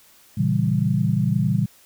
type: chord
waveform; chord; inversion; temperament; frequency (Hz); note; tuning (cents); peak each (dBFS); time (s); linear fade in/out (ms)
sine; A# diminished seventh; none; equal; 116.54 / 138.59 / 164.81 / 196; A#2 / C#3 / E3 / G3; 0 / 0 / 0 / 0; -23; 0.37-1.66; 10
effects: white hiss -53 dBFS RMS until 1.85 s